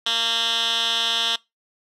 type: tone with band-pass filter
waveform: 10% pulse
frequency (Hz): 229.7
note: A#3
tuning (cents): -25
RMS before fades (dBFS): -22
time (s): 0.06-1.36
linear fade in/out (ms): 5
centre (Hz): 3400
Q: 3.5
effects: noise-tail reverb RT60 0.2 s tail -22 dB re dry